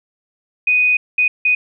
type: tone bursts at uneven times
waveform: sine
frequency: 2489 Hz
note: D#7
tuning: in tune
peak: -11 dBFS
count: 3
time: 0.67-0.97 / 1.18-1.28 / 1.45-1.55 s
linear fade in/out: 5 ms
effects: none